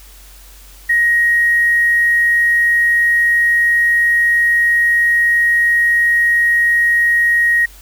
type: tone with hard clipping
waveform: triangle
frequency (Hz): 1883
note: A#6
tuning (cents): +17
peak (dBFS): -10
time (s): 0.89-7.66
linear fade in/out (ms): 10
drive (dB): 3
effects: added 47 Hz sine -39 dBFS peak until 7.81 s + white hiss -43 dBFS RMS until 7.81 s